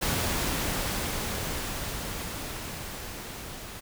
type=noise with level ramp; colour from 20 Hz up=pink; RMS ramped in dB=-27 to -41 dBFS; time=0.01-3.81 s; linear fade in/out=20 ms; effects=none